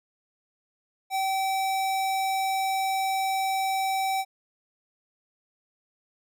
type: tone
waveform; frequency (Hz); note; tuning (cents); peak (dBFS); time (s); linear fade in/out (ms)
square; 770; G5; -31; -25; 1.1-4.25; 50
effects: none